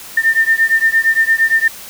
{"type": "beating tone pair", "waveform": "sine", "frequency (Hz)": [1800, 1808.7], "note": ["A6", "A6"], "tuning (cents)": [39, 47], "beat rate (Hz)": 8.7, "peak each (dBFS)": -13, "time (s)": [0.17, 1.68], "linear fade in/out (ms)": 5, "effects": ["white hiss -33 dBFS RMS until 1.89 s"]}